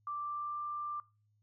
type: tone with pitch glide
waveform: sine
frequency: 1174.7 to 1184.2 Hz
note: D6 to D6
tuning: 0 to +14 cents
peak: -36 dBFS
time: 0.07-1 s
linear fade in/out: 2 ms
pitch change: +14 cents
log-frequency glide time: 0.19-0.61 s
effects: noise-tail reverb RT60 0.3 s tail -20 dB re dry + added 105 Hz sine -70 dBFS peak until 1.42 s